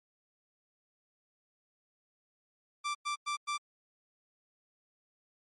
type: tone bursts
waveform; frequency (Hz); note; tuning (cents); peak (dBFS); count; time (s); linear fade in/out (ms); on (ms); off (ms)
sawtooth; 1174.7; D6; 0; -28; 4; 2.84-3.58; 20; 110; 100
effects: low-pass 9000 Hz 12 dB/octave + MP3 48 kbps